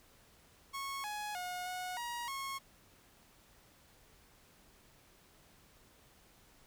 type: tone with pitch steps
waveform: sawtooth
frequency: 1099 / 838 / 722 / 730 / 952 / 1090 Hz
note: C#6 / G#5 / F#5 / F#5 / A#5 / C#6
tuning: -15 / +15 / -43 / -24 / +36 / -29 cents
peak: -35 dBFS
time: 0.73-2.59 s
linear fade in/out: 20 ms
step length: 310 ms
effects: pink hiss -64 dBFS RMS until 6.66 s